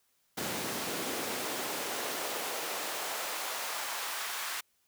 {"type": "noise with high-pass filter sweep", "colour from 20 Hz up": "pink", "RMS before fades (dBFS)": -36, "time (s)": [0.37, 4.61], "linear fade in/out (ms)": 10, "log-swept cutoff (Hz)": [210, 1200], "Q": 1.1, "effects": ["white hiss -73 dBFS RMS until 4.87 s"]}